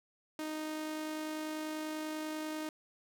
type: tone with amplitude modulation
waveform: sawtooth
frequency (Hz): 310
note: D#4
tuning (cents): -6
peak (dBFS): -32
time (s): 0.39-2.69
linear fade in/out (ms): 2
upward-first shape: sine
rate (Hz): 50.2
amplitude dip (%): 25
effects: none